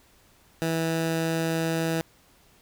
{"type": "tone", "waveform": "15% pulse", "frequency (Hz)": 163.4, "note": "E3", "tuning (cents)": -15, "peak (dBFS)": -18, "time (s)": [0.62, 2.01], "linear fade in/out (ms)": 0, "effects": ["pink hiss -59 dBFS RMS until 2.61 s"]}